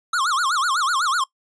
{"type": "tone with vibrato", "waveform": "square", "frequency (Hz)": 1241, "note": "D#6", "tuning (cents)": -5, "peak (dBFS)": -19, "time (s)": [0.13, 1.24], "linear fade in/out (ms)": 5, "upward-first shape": "sine", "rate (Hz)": 8, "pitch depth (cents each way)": 290, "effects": ["noise-tail reverb RT60 0.1 s tail -20 dB re dry", "resampled to 22050 Hz"]}